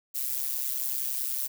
violet noise with amplitude modulation, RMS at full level -27 dBFS, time 0.14-1.48 s, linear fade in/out 20 ms, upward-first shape sine, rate 131 Hz, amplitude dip 85%, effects none

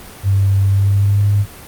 sine tone with pitch glide, 98 to 101.81 Hz, G2 to G#2, 0 to -34 cents, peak -10 dBFS, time 0.23-1.46 s, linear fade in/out 50 ms, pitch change +66 cents, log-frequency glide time 0.68-1.27 s, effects pink hiss -36 dBFS RMS until 1.67 s + Opus 32 kbps

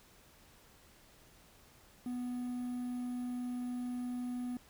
triangle tone with quantisation, 246.9 Hz, B3, in tune, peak -34 dBFS, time 2.06-4.57 s, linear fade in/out 2 ms, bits 10, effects pink hiss -62 dBFS RMS until 4.69 s

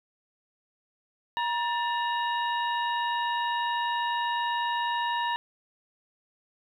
harmonic tone with a mistuned harmonic, 948 Hz, A#5, 29 cents sharp, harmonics 1 / 2 / 3 / 4, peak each -27 / -33 / -37 / -39 dBFS, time 1.37-5.36 s, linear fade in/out 0 ms, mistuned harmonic 2, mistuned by -110 cents, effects 10-bit

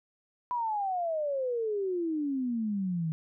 sine exponential sweep, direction down, 999 to 155.56 Hz, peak -28 dBFS, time 0.51-3.12 s, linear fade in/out 0 ms, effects none

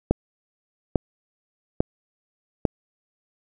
click train, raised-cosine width 2 ms, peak -4 dBFS, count 4, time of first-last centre 0.11-2.652 s, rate 1.18 Hz, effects none

